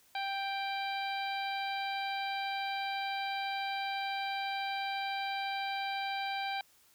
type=harmonic tone; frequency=786 Hz; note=G5; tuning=4 cents sharp; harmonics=1 / 2 / 3 / 4 / 5 / 6; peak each=-35 / -42 / -41 / -46 / -44 / -50 dBFS; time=0.15-6.61 s; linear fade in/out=2 ms; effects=white hiss -65 dBFS RMS until 6.94 s